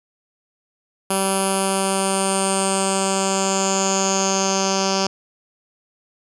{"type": "tone with low-pass filter sweep", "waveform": "10% pulse", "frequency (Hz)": 193.2, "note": "G3", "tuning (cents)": -25, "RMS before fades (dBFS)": -20, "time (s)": [1.1, 5.07], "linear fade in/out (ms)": 5, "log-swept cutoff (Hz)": [11000, 5700], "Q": 8.1, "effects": []}